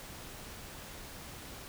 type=silence; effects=pink hiss -47 dBFS RMS until 1.68 s